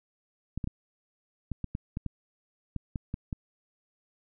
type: clicks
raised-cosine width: 5 ms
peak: -20 dBFS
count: 12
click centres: 0.576 / 0.642 / 0.674 / 1.517 / 1.643 / 1.751 / 1.971 / 2.063 / 2.763 / 2.958 / 3.141 / 3.328 s
effects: none